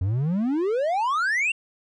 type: exponential sweep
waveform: triangle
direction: up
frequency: 87.31 to 2800 Hz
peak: -19 dBFS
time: 0.01-1.52 s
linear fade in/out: 5 ms
effects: resampled to 22050 Hz